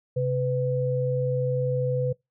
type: tone pair together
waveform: sine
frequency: 132.5 / 500.3 Hz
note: C3 / B4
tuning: +22 / +22 cents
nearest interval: octave + major seventh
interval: 2300 cents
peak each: -25 dBFS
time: 0.16-2.13 s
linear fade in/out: 10 ms
effects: noise-tail reverb RT60 0.2 s tail -25 dB re dry